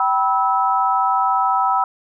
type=tone cluster; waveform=sine; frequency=773 / 979 / 1301 Hz; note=G5 / B5 / E6; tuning=-24 / -15 / -23 cents; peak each=-19 dBFS; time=0-1.84 s; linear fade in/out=2 ms; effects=none